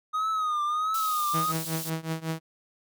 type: tone with vibrato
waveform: triangle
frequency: 1244.5 Hz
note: D#6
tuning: in tune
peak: -23 dBFS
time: 0.13-1.53 s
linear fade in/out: 20 ms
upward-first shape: triangle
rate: 1.5 Hz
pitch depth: 93 cents each way
type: high-pass noise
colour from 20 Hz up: white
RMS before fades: -36 dBFS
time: 0.94-1.9 s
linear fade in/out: 5 ms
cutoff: 3200 Hz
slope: 24 dB/octave
type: tone with tremolo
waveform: sawtooth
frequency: 161.4 Hz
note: E3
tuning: 36 cents flat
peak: -22 dBFS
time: 1.33-2.4 s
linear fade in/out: 20 ms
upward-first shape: triangle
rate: 5.4 Hz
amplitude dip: 95%
effects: none